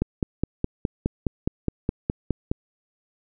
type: click train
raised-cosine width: 3 ms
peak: -9 dBFS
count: 13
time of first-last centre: 0.02-2.515 s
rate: 4.81 Hz
effects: none